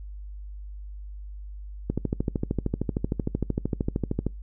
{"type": "click train", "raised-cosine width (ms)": 3, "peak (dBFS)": -12, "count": 32, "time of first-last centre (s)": [1.9, 4.266], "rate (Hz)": 13.1, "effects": ["noise-tail reverb RT60 0.2 s tail -25 dB re dry", "added 50 Hz sine -36 dBFS peak until 4.42 s"]}